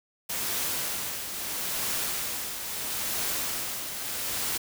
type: noise with tremolo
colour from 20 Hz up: white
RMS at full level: -29 dBFS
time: 0.29-4.58 s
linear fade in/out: 10 ms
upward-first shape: triangle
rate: 0.76 Hz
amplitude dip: 55%
effects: none